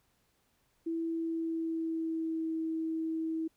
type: tone with pitch glide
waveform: sine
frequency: 329.6 to 322.3 Hz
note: E4 to E4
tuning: 0 to -39 cents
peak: -31 dBFS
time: 0.86-3.48 s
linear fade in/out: 10 ms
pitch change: -39 cents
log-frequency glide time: 1.04-2.55 s
effects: pink hiss -73 dBFS RMS until 3.56 s